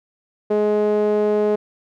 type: tone with band-pass filter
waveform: sawtooth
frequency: 210 Hz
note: G#3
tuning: 19 cents sharp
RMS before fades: -18 dBFS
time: 0.5-1.56 s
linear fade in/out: 10 ms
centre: 480 Hz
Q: 3.6
effects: none